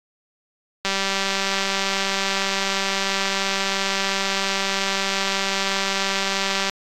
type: click train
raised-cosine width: 0.2 ms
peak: -5 dBFS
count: 1141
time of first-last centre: 0.85-6.696 s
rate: 195 Hz
effects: AAC 64 kbps